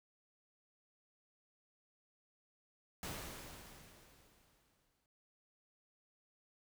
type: noise with exponential decay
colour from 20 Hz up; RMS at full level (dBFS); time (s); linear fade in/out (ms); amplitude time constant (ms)
pink; -43; 3.03-5.06; 1; 440
effects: none